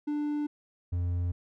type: tone pair in turn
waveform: triangle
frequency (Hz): 295.7 / 87.91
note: D4 / F2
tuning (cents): +12 / +12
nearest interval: octave + major sixth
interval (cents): 2100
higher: first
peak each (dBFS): -26 / -25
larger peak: second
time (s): 0.07-0.47 / 0.92-1.32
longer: neither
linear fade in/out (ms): 10
effects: none